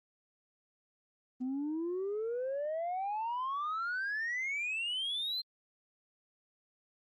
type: exponential sweep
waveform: sine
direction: up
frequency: 247.6 to 4186 Hz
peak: -31 dBFS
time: 1.4-5.42 s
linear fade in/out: 20 ms
effects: tanh soft clip ceiling -31 dBFS + Opus 24 kbps